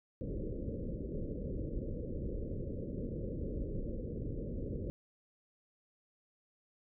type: low-pass noise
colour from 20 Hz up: pink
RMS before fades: -39 dBFS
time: 0.21-4.9 s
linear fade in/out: 0 ms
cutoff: 560 Hz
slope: 96 dB/octave
effects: none